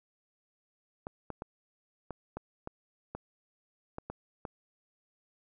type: clicks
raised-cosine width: 1 ms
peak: -24 dBFS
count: 10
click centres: 1.069 / 1.303 / 1.421 / 2.107 / 2.37 / 2.674 / 3.15 / 3.984 / 4.1 / 4.452 s
effects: none